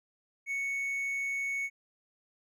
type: tone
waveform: triangle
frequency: 2217 Hz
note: C#7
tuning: in tune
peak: -29 dBFS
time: 0.46-1.7 s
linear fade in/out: 50 ms
effects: none